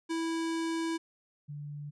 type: tone pair in turn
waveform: square / sine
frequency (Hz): 328.4 / 146.29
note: E4 / D3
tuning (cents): -6 / -6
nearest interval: octave + major second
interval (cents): 1400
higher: first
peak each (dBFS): -31 / -38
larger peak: first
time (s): 0.09-0.98 / 1.48-1.91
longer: first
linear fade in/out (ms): 20
effects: resampled to 22050 Hz